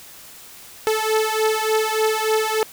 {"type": "beating tone pair", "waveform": "sawtooth", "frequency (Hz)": [434.8, 438.2], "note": ["A4", "A4"], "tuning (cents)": [-21, -7], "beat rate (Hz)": 3.4, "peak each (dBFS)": -17, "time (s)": [0.87, 2.63], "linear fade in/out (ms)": 0, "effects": ["white hiss -42 dBFS RMS until 2.72 s"]}